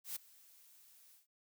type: noise with ADSR envelope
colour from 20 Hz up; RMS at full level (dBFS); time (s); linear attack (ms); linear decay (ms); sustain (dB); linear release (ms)
blue; -40; 0.04-1.27; 120; 8; -23; 130
effects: none